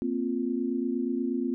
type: chord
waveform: sine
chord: Bb suspended second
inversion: none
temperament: equal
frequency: 233.1 / 261.6 / 349.2 Hz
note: Bb3 / C4 / F4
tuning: 0 / 0 / 0 cents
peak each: -31 / -29 / -32 dBFS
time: 0.02-1.54 s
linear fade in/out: 0 ms
effects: none